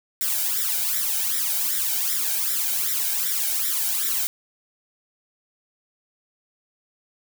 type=noise with flanger; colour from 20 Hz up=blue; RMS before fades=-24 dBFS; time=0.21-4.27 s; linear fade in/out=0 ms; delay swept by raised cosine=0.54 to 1.34 ms; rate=2.6 Hz; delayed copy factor=+0.85; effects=none